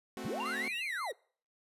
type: chord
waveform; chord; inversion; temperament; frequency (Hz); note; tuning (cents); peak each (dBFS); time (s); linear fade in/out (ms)
sawtooth; F# diminished; first; equal; 220 / 261.6 / 370; A3 / C4 / F#4; 0 / 0 / 0; -40; 0.17-0.68; 0
type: linear two-way sweep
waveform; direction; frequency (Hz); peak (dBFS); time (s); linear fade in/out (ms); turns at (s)
sine; up then down; 50.6 to 2861 to 353.7; -35; 0.24-1.13; 20; 0.79
type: tone with exponential decay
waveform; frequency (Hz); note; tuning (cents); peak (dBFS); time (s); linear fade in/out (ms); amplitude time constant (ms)
sine; 2776; F7; -11; -39; 0.4-0.96; 2; 120
type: tone with vibrato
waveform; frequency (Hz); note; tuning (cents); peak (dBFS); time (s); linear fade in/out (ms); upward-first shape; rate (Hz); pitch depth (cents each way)
30% pulse; 1997; B6; +19; -39; 0.45-1.12; 10; sine; 5.6; 100
effects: noise-tail reverb RT60 0.5 s tail -25 dB re dry + resampled to 32000 Hz